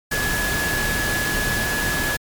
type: tone in noise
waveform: sine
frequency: 1693 Hz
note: G#6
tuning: 33 cents sharp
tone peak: -23 dBFS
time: 0.11-2.17 s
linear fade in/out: 10 ms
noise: pink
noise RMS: -24 dBFS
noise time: 0.11-2.17 s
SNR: -2 dB
effects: MP3 96 kbps